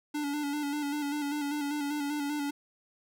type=tone with vibrato; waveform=square; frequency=290.9 Hz; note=D4; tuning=16 cents flat; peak=-31 dBFS; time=0.14-2.51 s; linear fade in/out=10 ms; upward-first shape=square; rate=5.1 Hz; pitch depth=36 cents each way; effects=none